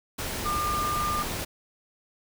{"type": "tone in noise", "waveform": "sine", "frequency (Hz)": 1200, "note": "D6", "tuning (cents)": 37, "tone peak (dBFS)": -26, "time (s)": [0.45, 1.23], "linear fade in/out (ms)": 10, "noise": "pink", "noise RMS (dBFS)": -32, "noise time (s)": [0.18, 1.45], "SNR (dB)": 3, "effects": []}